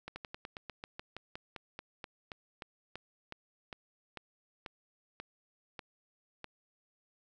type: slowing click train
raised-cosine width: 0.3 ms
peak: -26 dBFS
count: 24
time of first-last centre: 0.08-6.443 s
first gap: 80 ms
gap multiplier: 1.1
effects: none